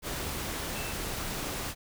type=tone in noise; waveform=sine; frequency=2656 Hz; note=E7; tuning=12 cents sharp; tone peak=-42 dBFS; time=0.73-0.95 s; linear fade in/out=50 ms; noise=pink; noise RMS=-35 dBFS; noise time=0.02-1.75 s; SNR=-10 dB; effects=none